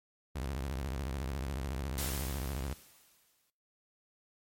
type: tone with vibrato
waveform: sawtooth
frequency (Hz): 67.2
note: C2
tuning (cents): +47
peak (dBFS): -31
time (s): 0.35-2.74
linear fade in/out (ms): 10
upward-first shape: triangle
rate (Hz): 14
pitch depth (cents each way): 280
type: noise with exponential decay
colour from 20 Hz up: white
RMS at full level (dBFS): -36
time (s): 1.98-3.5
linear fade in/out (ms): 1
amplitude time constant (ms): 330
effects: noise-tail reverb RT60 0.5 s tail -20 dB re dry + MP3 64 kbps